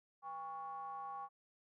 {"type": "ring-modulated tone", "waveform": "triangle", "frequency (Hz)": 155, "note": "D#3", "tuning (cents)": -6, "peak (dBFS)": -38, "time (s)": [0.22, 1.29], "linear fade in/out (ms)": 50, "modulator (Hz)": 959, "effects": []}